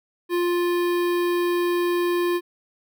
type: tone with notch filter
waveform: square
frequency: 350 Hz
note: F4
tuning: 4 cents sharp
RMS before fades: -22 dBFS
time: 0.29-2.41 s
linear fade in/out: 50 ms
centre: 6800 Hz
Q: 0.84
effects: none